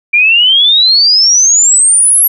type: exponential sweep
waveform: sine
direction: up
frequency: 2349 to 11650 Hz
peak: -4 dBFS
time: 0.13-2.28 s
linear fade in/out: 10 ms
effects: none